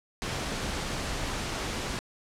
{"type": "low-pass noise", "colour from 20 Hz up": "pink", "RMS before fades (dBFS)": -33, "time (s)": [0.22, 1.99], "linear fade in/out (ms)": 0, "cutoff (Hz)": 7400, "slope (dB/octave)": 12, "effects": ["low-pass 12000 Hz 12 dB/octave"]}